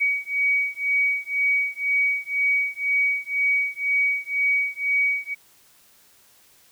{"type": "beating tone pair", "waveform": "sine", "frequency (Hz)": [2259, 2261], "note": ["C#7", "C#7"], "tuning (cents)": [32, 34], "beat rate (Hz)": 2, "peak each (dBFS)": [-23, -23], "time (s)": [0, 5.35], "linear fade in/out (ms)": 20, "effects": ["white hiss -56 dBFS RMS until 6.71 s"]}